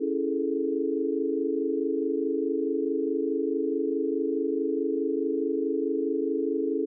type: chord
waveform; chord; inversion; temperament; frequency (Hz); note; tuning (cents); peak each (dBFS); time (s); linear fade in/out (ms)
sine; A major seventh; first; equal; 277.2 / 329.6 / 415.3 / 440; C#4 / E4 / G#4 / A4; 0 / 0 / 0 / 0; -30; 0-6.86; 20
effects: none